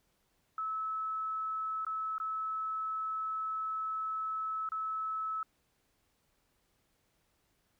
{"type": "tone with dropouts", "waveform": "sine", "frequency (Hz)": 1300, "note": "E6", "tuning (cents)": -24, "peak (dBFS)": -33, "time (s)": [0.58, 5.43], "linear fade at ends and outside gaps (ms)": 2, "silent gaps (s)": [[1.849, 1.866], [2.182, 2.2], [4.69, 4.719]], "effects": ["pink hiss -75 dBFS RMS until 7.79 s"]}